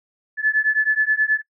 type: beating tone pair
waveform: sine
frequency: 1726 / 1735.4 Hz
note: A6 / A6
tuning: -34 / -24 cents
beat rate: 9.4 Hz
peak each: -18 / -19 dBFS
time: 0.37-1.42 s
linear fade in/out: 50 ms
effects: noise-tail reverb RT60 0.1 s tail -20 dB re dry